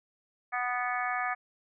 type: harmonic tone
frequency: 246.9 Hz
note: B3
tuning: in tune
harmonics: 3 / 4 / 5 / 6 / 7 / 8 / 9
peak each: -33 / -44 / -34 / -43 / -35 / -43 / -38 dBFS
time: 0.52-1.35 s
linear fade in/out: 20 ms
effects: none